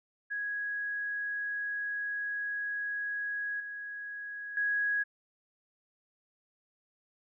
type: tone with level steps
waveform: sine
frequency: 1661.2 Hz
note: G#6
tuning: in tune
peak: -32 / -38 / -27 dBFS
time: 0.3-5.04 s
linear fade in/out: 20 ms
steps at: 3.6 / 4.57 s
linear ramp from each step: 2 ms
effects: none